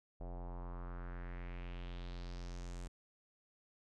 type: tone with low-pass filter sweep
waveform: square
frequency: 44 Hz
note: F1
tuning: 14 cents sharp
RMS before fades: -45 dBFS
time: 0.2-2.88 s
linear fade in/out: 10 ms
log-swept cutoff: 670 to 8300 Hz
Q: 2.7
effects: none